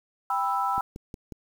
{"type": "chord", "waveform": "sine", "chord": "E minor", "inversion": "first", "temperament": "just", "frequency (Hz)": [791.1, 988.9, 1318.5], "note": ["G5", "B5", "E6"], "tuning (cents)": [16, 2, 0], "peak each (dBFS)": -28, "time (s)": [0.3, 0.81], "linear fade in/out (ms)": 2}
{"type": "click train", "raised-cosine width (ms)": 3, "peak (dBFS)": -25, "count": 4, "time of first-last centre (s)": [0.78, 1.322], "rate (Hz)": 5.53}
{"effects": ["8-bit"]}